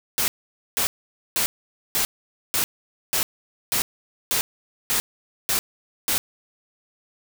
white noise bursts, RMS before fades -22 dBFS, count 11, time 0.18-6.18 s, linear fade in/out 0 ms, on 100 ms, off 490 ms, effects none

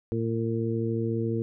harmonic tone, 114 Hz, A#2, 38 cents flat, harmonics 1 / 2 / 3 / 4, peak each -29 / -31 / -31 / -32 dBFS, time 0.12-1.42 s, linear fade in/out 0 ms, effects none

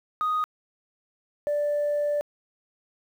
sine tone pair in turn, 1244.5 / 586.3 Hz, D#6 / D5, 0 / -3 cents, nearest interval octave + minor second, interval 1303 cents, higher first, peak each -21 dBFS, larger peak neither, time 0.21-0.44 / 1.47-2.21 s, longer second, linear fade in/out 0 ms, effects tanh soft clip ceiling -20 dBFS + 9-bit

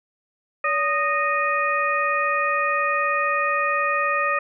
harmonic tone with a mistuned harmonic, 619 Hz, D#5, 9 cents flat, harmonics 1 / 2 / 3 / 4, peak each -27 / -22 / -25 / -27 dBFS, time 0.64-4.39 s, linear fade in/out 5 ms, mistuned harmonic 1, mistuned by -140 cents, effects none

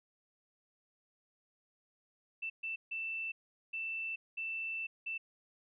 sine tone bursts at uneven times, 2664 Hz, E7, 18 cents sharp, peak -36 dBFS, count 6, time 2.42-2.5 / 2.63-2.76 / 2.91-3.32 / 3.73-4.16 / 4.37-4.87 / 5.06-5.18 s, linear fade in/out 10 ms, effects none

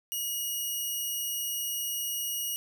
5% pulse tone, 2895 Hz, F#7, 38 cents flat, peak -22 dBFS, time 0.12-2.56 s, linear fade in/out 0 ms, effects none

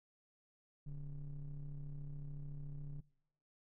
triangle ring-modulated tone, 64.1 Hz, C2, 35 cents flat, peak -37 dBFS, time 0.86-3.01 s, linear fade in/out 10 ms, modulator 81 Hz, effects noise-tail reverb RT60 0.8 s tail -24 dB re dry

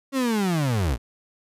35% pulse linear sweep, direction down, 277.2 to 51.91 Hz, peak -19 dBFS, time 0.12-0.98 s, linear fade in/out 50 ms, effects resampled to 32000 Hz

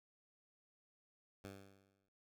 10% pulse tone with exponential decay, 98 Hz, G2, in tune, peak -39 dBFS, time 1.44-2.09 s, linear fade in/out 5 ms, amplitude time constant 140 ms, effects none

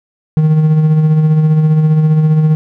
triangle tone with tremolo, 155.56 Hz, D#3, in tune, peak -3 dBFS, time 0.37-2.55 s, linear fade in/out 0 ms, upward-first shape sine, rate 15 Hz, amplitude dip 40%, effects none

